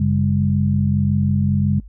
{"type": "tone cluster", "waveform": "sine", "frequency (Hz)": [94.5, 140, 201.7], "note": ["F#2", "C#3", "G3"], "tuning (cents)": [37, 18, 50], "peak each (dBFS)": -19, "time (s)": [0, 1.8], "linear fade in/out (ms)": 5, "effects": ["noise-tail reverb RT60 0.1 s tail -24 dB re dry", "added 50 Hz sine -36 dBFS peak until 1.88 s"]}